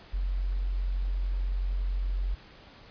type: tone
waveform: sine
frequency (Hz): 45.42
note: F#1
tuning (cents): -31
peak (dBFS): -26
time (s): 0.13-2.35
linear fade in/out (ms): 10
effects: pink hiss -52 dBFS RMS until 2.9 s + resampled to 11025 Hz